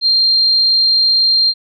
sine tone, 4186 Hz, C8, in tune, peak -9 dBFS, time 0.01-1.54 s, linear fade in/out 50 ms, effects none

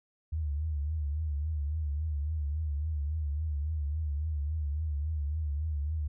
sine tone with vibrato, 75.4 Hz, D2, 46 cents sharp, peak -29 dBFS, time 0.32-6.08 s, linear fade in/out 10 ms, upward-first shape triangle, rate 3.6 Hz, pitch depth 120 cents each way, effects none

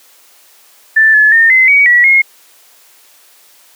sine tone with pitch steps, 1766 / 1717 / 1822 / 2053 / 2257 / 1936 / 2154 Hz, A6 / A6 / A#6 / C7 / C#7 / B6 / C7, +6 / -43 / -40 / -33 / +31 / -35 / +50 cents, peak -4 dBFS, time 0.96-2.22 s, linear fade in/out 10 ms, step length 180 ms, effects white hiss -45 dBFS RMS until 3.75 s + high-pass 400 Hz 12 dB/octave

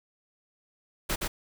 pink noise with echo, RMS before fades -29 dBFS, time 1.09-1.16 s, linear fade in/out 10 ms, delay 120 ms, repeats 1, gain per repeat -2 dB, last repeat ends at 1.28 s, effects none

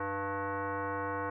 sine tone with frequency modulation, 301.1 Hz, D4, 43 cents sharp, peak -32 dBFS, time 0-1.3 s, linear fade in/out 5 ms, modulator 396 Hz, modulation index 3.2, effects none

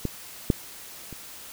clicks, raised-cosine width 3 ms, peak -13 / -6 / -26 dBFS, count 3, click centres 0.053 / 0.502 / 1.127 s, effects white hiss -43 dBFS RMS until 1.52 s

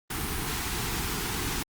pink band-stop noise, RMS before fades -31 dBFS, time 0.1-1.63 s, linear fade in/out 5 ms, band 460 to 720 Hz, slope 96 dB/octave, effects Opus 32 kbps

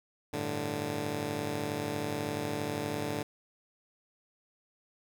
10% pulse chord, G suspended second, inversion none, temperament just, 98 / 110.25 / 147 Hz, G2 / A2 / D3, 0 / +4 / +2 cents, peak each -32 / -30 / -28 dBFS, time 0.33-3.23 s, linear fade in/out 5 ms, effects none

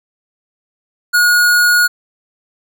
square tone, 1445 Hz, F#6, 41 cents flat, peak -9 dBFS, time 1.13-1.88 s, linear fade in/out 20 ms, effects none

